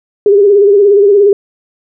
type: tone with vibrato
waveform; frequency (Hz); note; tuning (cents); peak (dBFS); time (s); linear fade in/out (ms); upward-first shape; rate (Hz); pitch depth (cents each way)
sine; 404.1; G#4; -47; -3; 0.26-1.33; 2; sine; 17; 62
effects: none